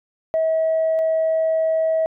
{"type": "tone pair in turn", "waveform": "sine", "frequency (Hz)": [643, 643], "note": ["E5", "E5"], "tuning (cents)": [-43, -43], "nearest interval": "unison", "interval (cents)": 0, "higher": "neither", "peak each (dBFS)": -15, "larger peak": "neither", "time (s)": [[0.34, 0.99], [0.99, 2.06]], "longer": "second", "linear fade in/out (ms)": 0, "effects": ["tanh soft clip ceiling -13 dBFS"]}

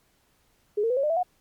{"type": "tone with pitch steps", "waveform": "sine", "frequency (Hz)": [416, 456.3, 500.5, 548.9, 602.1, 660.4, 724.3], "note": ["G#4", "A#4", "B4", "C#5", "D5", "E5", "F#5"], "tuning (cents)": [3, -37, 23, -17, 43, 3, -37], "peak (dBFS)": -21, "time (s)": [0.77, 1.232], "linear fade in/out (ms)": 10, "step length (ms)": 66, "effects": ["pink hiss -66 dBFS RMS until 1.4 s", "MP3 96 kbps"]}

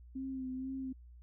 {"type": "tone with vibrato", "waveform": "sine", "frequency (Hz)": 261.6, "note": "C4", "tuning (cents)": 0, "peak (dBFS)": -37, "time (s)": [0.15, 0.93], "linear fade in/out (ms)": 10, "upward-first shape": "sine", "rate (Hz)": 2.1, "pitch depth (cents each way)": 33, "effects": ["added 60 Hz sine -52 dBFS peak until 1.22 s"]}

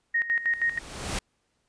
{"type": "tone with tremolo", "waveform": "sine", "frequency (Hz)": 1864.7, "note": "A#6", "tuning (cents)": 0, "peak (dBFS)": -21, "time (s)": [0.14, 0.79], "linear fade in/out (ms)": 10, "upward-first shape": "square", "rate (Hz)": 6.3, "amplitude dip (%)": 75}
{"type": "noise with exponential growth", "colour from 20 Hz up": "pink", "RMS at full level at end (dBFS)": -28, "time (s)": [0.31, 1.19], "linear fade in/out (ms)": 5, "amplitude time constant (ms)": 190}
{"effects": ["pink hiss -73 dBFS RMS until 1.68 s", "resampled to 22050 Hz"]}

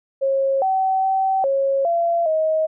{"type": "tone with pitch steps", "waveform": "sine", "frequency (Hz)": [542, 763, 768, 546, 681, 631], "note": ["C#5", "G5", "G5", "C#5", "F5", "D#5"], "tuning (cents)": [-39, -47, -36, -26, -44, 24], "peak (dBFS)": -16, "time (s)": [0.21, 2.67], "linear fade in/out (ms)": 20, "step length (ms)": 410, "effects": []}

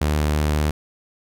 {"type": "tone with vibrato", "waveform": "sawtooth", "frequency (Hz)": 75.3, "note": "D2", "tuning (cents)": 44, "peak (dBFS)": -14, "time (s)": [0.01, 0.71], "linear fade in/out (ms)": 5, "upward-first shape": "sine", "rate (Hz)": 19, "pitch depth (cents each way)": 9, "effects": []}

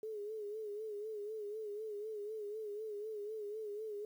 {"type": "tone with vibrato", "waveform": "sine", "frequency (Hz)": 423.9, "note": "G#4", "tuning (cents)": 35, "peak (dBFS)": -40, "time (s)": [0.03, 4.05], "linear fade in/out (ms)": 2, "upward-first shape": "sine", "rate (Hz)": 4, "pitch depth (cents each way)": 70, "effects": ["11-bit"]}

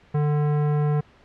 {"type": "tone with tanh clipping", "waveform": "sine", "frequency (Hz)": 148.4, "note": "D3", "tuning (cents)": 18, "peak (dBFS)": -21, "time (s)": [0.14, 1.01], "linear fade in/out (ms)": 10, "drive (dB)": 17, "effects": ["pink hiss -54 dBFS RMS until 1.24 s", "low-pass 3000 Hz 12 dB/octave"]}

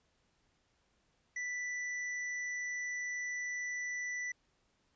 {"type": "tone with tanh clipping", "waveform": "sine", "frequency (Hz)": 1975.5, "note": "B6", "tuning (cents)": 0, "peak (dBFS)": -38, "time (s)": [1.36, 4.32], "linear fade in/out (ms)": 5, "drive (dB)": 13, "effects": ["pink hiss -75 dBFS RMS until 4.95 s", "resampled to 16000 Hz"]}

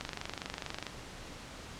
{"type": "click train", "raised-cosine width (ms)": 0.2, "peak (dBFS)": -19, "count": 22, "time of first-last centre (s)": [0.01, 0.867], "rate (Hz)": 24.5, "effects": ["pink hiss -47 dBFS RMS until 1.79 s", "low-pass 7000 Hz 12 dB/octave"]}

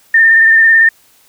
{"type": "tone with vibrato", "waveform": "sine", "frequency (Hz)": 1806, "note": "A6", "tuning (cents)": 45, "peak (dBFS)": -4, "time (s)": [0.14, 0.89], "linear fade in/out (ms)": 5, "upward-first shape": "triangle", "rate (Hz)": 18, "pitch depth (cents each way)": 34, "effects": ["white hiss -49 dBFS RMS until 1.28 s"]}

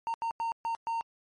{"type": "tone bursts at uneven times", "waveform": "triangle", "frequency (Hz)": 917, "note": "A#5", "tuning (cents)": -29, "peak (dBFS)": -27, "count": 5, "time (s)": [[0.07, 0.14], [0.22, 0.31], [0.4, 0.52], [0.65, 0.75], [0.87, 1.01]], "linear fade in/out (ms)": 0, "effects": ["MP3 48 kbps"]}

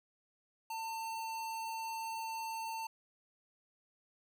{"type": "tone", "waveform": "square", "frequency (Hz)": 899, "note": "A5", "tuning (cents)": 37, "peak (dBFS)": -39, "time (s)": [0.7, 2.87], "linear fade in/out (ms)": 5, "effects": []}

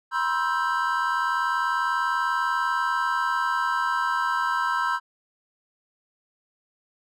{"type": "chord", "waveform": "triangle", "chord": "C major seventh", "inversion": "third", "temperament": "equal with one note detuned", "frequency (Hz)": [966.3, 1046.5, 1318.5, 1568], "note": ["B5", "C6", "E6", "G6"], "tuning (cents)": [-38, 0, 0, 0], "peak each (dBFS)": -26, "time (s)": [0.11, 5], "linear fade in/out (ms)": 50, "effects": []}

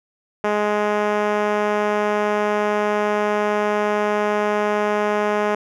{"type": "tone with band-pass filter", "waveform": "5% pulse", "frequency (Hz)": 208.8, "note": "G#3", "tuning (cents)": 10, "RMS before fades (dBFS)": -20, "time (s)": [0.44, 5.55], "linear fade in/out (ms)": 2, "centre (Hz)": 450, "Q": 0.86, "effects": []}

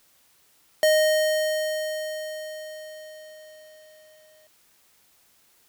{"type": "tone with exponential decay", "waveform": "square", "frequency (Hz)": 620, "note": "D#5", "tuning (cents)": -6, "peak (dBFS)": -16, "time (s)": [0.83, 4.47], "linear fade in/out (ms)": 1, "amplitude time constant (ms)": 790, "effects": ["white hiss -61 dBFS RMS until 5.68 s"]}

